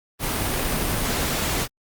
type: noise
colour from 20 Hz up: pink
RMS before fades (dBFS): -24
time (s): 0.19-1.68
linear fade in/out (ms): 50
effects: Opus 32 kbps